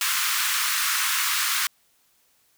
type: high-pass noise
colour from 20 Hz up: pink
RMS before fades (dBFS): -24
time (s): 0.01-1.67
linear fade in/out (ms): 2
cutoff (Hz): 1100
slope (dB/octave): 48
effects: white hiss -64 dBFS RMS until 2.57 s